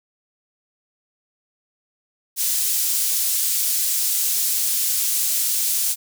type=high-pass noise; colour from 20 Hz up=pink; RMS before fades=-21 dBFS; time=2.36-5.96 s; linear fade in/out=50 ms; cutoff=7100 Hz; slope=12 dB/octave; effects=none